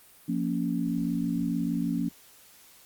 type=chord; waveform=sine; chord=Bb minor; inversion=second; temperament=just; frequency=174.81 / 233.1 / 279.7 Hz; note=F3 / Bb3 / Db4; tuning=+2 / 0 / +16 cents; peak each=-30 dBFS; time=0.28-2.09 s; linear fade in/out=10 ms; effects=white hiss -55 dBFS RMS until 2.85 s + Opus 32 kbps